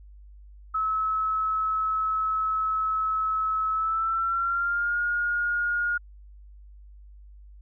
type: tone with pitch glide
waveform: sine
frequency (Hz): 1295 to 1428.6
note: E6 to F6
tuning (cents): -31 to +39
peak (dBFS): -23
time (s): 0.74-5.98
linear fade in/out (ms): 10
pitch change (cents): +170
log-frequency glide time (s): 3.72-4.99
effects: added 50 Hz sine -45 dBFS peak until 7.61 s